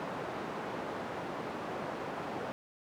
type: band-pass noise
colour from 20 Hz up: white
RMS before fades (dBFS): -39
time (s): 0-2.52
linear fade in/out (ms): 0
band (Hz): 150 to 910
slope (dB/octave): 12
effects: none